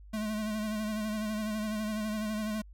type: tone with vibrato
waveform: square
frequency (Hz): 214.4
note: A3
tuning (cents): -45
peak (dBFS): -32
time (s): 0.13-2.62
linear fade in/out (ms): 10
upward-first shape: sine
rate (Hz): 12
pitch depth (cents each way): 39
effects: added 50 Hz sine -48 dBFS peak until 2.73 s